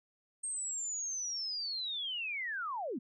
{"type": "linear sweep", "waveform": "sine", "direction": "down", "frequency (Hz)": [8540, 196], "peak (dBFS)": -35, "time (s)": [0.43, 2.99], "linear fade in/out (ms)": 10, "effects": []}